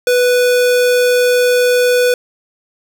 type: tone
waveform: square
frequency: 493.9 Hz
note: B4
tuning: in tune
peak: -10 dBFS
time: 0.07-2.14 s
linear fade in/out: 2 ms
effects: 8-bit